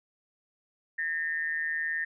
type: tone with amplitude modulation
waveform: sine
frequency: 1820 Hz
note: A#6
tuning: 42 cents flat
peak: -25 dBFS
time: 0.98-2.05 s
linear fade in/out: 10 ms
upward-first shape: sine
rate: 159 Hz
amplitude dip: 70%
effects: none